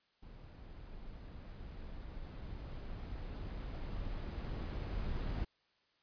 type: noise with level ramp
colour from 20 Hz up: brown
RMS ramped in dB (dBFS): -52 to -37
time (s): 0.22-5.45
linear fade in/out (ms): 10
effects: white hiss -75 dBFS RMS until 6.02 s + resampled to 11025 Hz